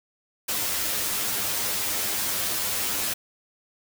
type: noise with comb filter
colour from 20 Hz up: white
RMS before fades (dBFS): -27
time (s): 0.48-3.14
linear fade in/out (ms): 10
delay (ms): 9.8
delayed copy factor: +0.9
effects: none